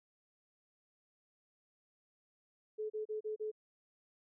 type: tone bursts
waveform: sine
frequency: 430 Hz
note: A4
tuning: 40 cents flat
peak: -36 dBFS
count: 5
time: 2.78-3.516 s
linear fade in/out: 20 ms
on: 120 ms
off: 34 ms
effects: none